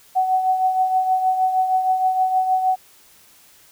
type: tone with tremolo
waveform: sine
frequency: 749 Hz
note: F#5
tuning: 21 cents sharp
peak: -13 dBFS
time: 0.15-2.76 s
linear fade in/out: 20 ms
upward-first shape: triangle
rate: 6.4 Hz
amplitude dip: 60%
effects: white hiss -51 dBFS RMS until 3.71 s